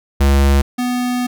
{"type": "tone pair in turn", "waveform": "square", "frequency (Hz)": [69.3, 247.4], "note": ["C#2", "B3"], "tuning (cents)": [0, 3], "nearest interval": "octave + minor seventh", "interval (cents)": 2203, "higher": "second", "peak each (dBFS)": [-10, -17], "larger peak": "first", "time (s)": [[0.2, 0.62], [0.78, 1.27]], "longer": "second", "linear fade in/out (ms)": 10, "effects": []}